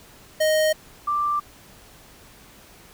square / sine tone pair in turn, 622.3 / 1178.8 Hz, D#5 / D6, 0 / +6 cents, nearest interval major seventh, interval 1106 cents, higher second, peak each -18 / -20 dBFS, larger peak first, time 0.4-0.73 / 1.07-1.4 s, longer neither, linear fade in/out 10 ms, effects pink hiss -49 dBFS RMS until 2.93 s

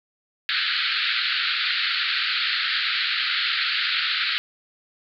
white band-pass noise, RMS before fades -24 dBFS, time 0.49-4.38 s, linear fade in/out 0 ms, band 1300 to 4500 Hz, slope 96 dB/octave, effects none

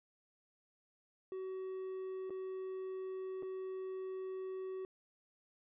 triangle tone with dropouts, 377.1 Hz, F#4, 33 cents sharp, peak -38 dBFS, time 1.32-4.85 s, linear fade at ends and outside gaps 1 ms, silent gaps 2.297-2.305 / 3.425-3.43 s, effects resampled to 8000 Hz

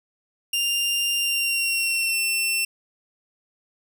sawtooth tone with pitch glide, 2794 to 2700 Hz, F7 to E7, 0 to +41 cents, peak -18 dBFS, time 0.53-2.65 s, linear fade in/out 5 ms, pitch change -59 cents, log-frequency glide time 1.17-2.16 s, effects none

